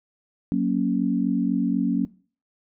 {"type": "chord", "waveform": "sine", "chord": "F# major", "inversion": "none", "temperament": "equal", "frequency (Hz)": [185, 233.1, 277.2], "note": ["F#3", "A#3", "C#4"], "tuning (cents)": [0, 0, 0], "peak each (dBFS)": -24, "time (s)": [0.52, 2.05], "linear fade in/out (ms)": 0, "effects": ["noise-tail reverb RT60 0.4 s tail -20 dB re dry"]}